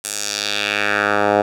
10% pulse tone with band-pass filter sweep, 103.1 Hz, G#2, 12 cents flat, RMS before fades -19 dBFS, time 0.04-1.42 s, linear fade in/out 5 ms, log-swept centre 9100 to 710 Hz, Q 1.8, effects none

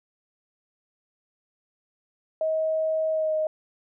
sine tone with pitch glide, 634 to 623.5 Hz, D#5 to D#5, +32 to +3 cents, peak -22 dBFS, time 2.41-3.47 s, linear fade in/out 2 ms, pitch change -29 cents, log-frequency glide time 3.11-3.34 s, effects none

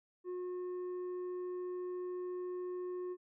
sine tone with tanh clipping, 361.4 Hz, F#4, 41 cents flat, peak -39 dBFS, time 0.24-3.17 s, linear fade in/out 50 ms, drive 5 dB, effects none

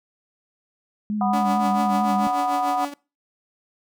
sine tone with vibrato, 206.1 Hz, G#3, 13 cents flat, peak -22 dBFS, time 1.1-2.27 s, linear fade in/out 0 ms, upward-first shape triangle, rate 4.5 Hz, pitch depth 58 cents each way
harmonic tone, 246.4 Hz, B3, 4 cents flat, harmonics 3 / 4 / 5, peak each -21 / -28 / -29 dBFS, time 1.21-2.85 s, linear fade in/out 2 ms
sawtooth tone with tremolo, 285.9 Hz, D4, 46 cents flat, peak -21 dBFS, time 1.33-2.94 s, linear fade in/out 5 ms, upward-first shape triangle, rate 6.8 Hz, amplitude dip 80%
effects noise-tail reverb RT60 0.3 s tail -23 dB re dry

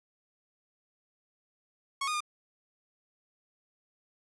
sawtooth tone with pitch steps, 1102 / 1230 / 1212 Hz, C#6 / D#6 / D#6, -11 / -20 / -46 cents, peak -26 dBFS, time 2.01-2.205 s, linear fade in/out 5 ms, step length 65 ms, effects resampled to 24000 Hz

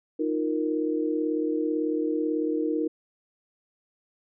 sine chord, Eb suspended second, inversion none, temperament equal, 311.1 / 349.2 / 466.2 Hz, Eb4 / F4 / Bb4, 0 / 0 / 0 cents, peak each -26 / -31 / -29 dBFS, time 0.19-2.88 s, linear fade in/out 10 ms, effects none

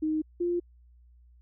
sine tone pair in turn, 311.1 / 349.2 Hz, D#4 / F4, 0 / 0 cents, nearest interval major second, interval 200 cents, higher second, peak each -25 dBFS, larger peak neither, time 0.02-0.22 / 0.4-0.6 s, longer neither, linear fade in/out 10 ms, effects added 60 Hz sine -54 dBFS peak until 1.41 s

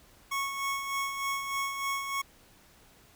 25% pulse tone with tremolo, 1102 Hz, C#6, 11 cents flat, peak -25 dBFS, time 0.31-2.22 s, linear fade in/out 10 ms, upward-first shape sine, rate 3.3 Hz, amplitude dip 50%, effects pink hiss -59 dBFS RMS until 3.15 s

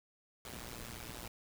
pink noise with amplitude modulation, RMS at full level -43 dBFS, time 0.45-1.28 s, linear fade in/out 2 ms, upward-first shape sine, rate 118 Hz, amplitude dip 85%, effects none

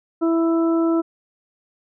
harmonic tone, 330.6 Hz, E4, 5 cents sharp, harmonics 1 / 2 / 3 / 4, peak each -16 / -27 / -34 / -30 dBFS, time 0.21-1.02 s, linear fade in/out 20 ms, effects none

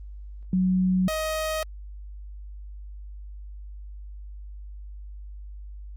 sine / sawtooth tone pair in turn, 185 / 628.4 Hz, F#3 / D#5, 0 / +17 cents, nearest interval octave + major sixth, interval 2117 cents, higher second, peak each -19 / -22 dBFS, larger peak first, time 0.53-1.08 / 1.08-1.63 s, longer neither, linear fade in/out 2 ms, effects added 50 Hz sine -37 dBFS peak until 5.96 s + Opus 32 kbps

